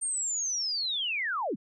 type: linear sweep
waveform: sine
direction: down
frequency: 8840 to 142.2 Hz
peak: -28 dBFS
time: 0.01-1.56 s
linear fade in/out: 20 ms
effects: none